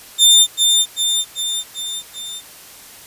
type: tone with echo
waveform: sawtooth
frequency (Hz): 3598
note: A7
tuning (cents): +38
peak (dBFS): -4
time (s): 0.18-0.47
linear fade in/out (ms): 50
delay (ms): 390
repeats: 5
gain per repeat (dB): -4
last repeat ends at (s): 2.42
effects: white hiss -40 dBFS RMS until 3.06 s + resampled to 32000 Hz